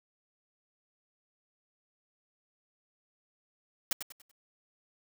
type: noise with echo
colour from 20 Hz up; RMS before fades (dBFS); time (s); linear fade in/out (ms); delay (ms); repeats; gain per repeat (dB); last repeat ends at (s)
white; -29; 3.91-3.93; 2; 96; 4; -9; 4.314
effects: none